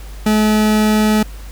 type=tone; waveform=40% pulse; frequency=214.3 Hz; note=A3; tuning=45 cents flat; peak=-10 dBFS; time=0.26-1.23 s; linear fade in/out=5 ms; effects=added 50 Hz sine -29 dBFS peak until 1.51 s + pink hiss -41 dBFS RMS until 1.51 s